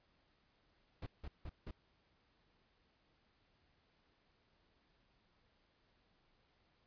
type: noise bursts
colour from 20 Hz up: brown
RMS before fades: -45 dBFS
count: 4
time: 1.02-1.71 s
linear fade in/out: 5 ms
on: 45 ms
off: 170 ms
effects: pink hiss -75 dBFS RMS until 6.86 s + resampled to 11025 Hz